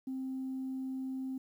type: tone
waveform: sine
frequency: 262.7 Hz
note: C4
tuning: 7 cents sharp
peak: -34 dBFS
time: 0.07-1.38 s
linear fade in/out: 5 ms
effects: tanh soft clip ceiling -32 dBFS + 11-bit